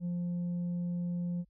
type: tone with tanh clipping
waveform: sine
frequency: 175.1 Hz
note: F3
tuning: 5 cents sharp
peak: -32 dBFS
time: 0-1.45 s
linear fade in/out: 50 ms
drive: 2 dB
effects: added 50 Hz sine -66 dBFS peak until 1.49 s